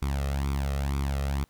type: tone with flanger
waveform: sawtooth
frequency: 69.3 Hz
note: C#2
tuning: in tune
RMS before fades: -28 dBFS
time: 0.02-1.44 s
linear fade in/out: 0 ms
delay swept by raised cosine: 0.85 to 1.59 ms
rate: 2.1 Hz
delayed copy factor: +0.75
effects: pink hiss -66 dBFS RMS until 1.49 s